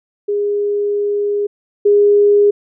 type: tone pair in turn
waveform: sine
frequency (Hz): 410 / 410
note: G#4 / G#4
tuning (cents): -22 / -22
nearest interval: unison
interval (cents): 0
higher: neither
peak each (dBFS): -14 / -7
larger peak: second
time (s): 0.28-1.47 / 1.85-2.51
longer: first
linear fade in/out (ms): 10
effects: none